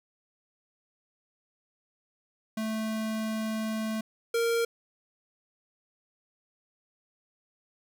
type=tone pair in turn; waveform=square; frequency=219.4 / 464 Hz; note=A3 / A#4; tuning=-5 / -8 cents; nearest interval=octave + minor second; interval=1297 cents; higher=second; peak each=-30 / -25 dBFS; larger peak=second; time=2.57-4.01 / 4.34-4.65 s; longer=first; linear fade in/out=5 ms; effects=none